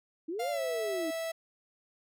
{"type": "linear two-way sweep", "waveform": "sine", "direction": "up then down", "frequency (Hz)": [301, 591, 301], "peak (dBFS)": -33, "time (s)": [0.28, 1.11], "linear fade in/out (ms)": 10, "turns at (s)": 0.5}
{"type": "tone with pitch glide", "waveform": "45% pulse", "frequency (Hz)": [698.5, 655.5], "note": ["F5", "E5"], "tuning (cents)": [0, -10], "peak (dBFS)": -33, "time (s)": [0.39, 1.32], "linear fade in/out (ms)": 10, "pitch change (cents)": -110, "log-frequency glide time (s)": [0.5, 0.6]}
{"effects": []}